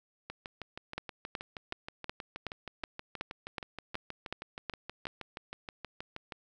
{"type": "two click trains", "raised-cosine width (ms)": 0.3, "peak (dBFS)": [-19, -24], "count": [12, 39], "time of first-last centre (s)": [[0.98, 5.069], [0.3, 6.322]], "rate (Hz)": [2.69, 6.31], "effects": []}